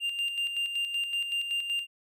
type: tone with tremolo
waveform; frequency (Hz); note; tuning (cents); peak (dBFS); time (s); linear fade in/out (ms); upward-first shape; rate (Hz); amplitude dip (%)
triangle; 2794; F7; 0; -25; 0-1.87; 50; square; 5.3; 50
effects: none